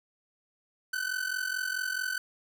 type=ring-modulated tone; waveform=45% pulse; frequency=1512 Hz; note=F#6; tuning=37 cents sharp; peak=-27 dBFS; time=0.93-2.18 s; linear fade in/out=2 ms; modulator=22.3 Hz; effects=none